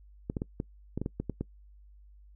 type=clicks; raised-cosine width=3 ms; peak=-19 dBFS; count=10; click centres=0.299 / 0.368 / 0.419 / 0.601 / 0.976 / 1.016 / 1.061 / 1.2 / 1.297 / 1.41 s; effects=noise-tail reverb RT60 0.1 s tail -23 dB re dry + added 50 Hz sine -52 dBFS peak until 2.35 s